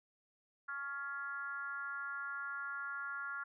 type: tone with frequency modulation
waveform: sine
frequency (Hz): 1396.9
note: F6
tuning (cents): 0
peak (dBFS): -39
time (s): 0.68-3.44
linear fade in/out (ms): 10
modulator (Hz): 282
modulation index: 0.81
effects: none